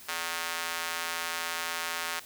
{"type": "tone with high-pass filter", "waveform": "square", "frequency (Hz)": 84, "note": "E2", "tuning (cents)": 33, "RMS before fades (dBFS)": -34, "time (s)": [0.08, 2.2], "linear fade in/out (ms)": 10, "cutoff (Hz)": 1300, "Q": 0.87, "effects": ["white hiss -49 dBFS RMS until 2.25 s"]}